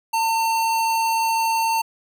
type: tone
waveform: square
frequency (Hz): 903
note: A5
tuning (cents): +45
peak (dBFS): -19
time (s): 0.13-1.82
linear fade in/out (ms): 10
effects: none